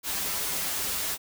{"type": "noise with comb filter", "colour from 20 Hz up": "white", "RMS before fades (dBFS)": -30, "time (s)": [0.03, 1.18], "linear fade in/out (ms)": 50, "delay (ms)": 8.5, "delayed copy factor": -1, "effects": []}